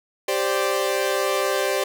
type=chord; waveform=sawtooth; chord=G suspended fourth; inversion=none; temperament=equal; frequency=392 / 523.3 / 587.3 Hz; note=G4 / C5 / D5; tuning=0 / 0 / 0 cents; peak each=-21 dBFS; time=0.28-1.84 s; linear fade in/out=5 ms; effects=none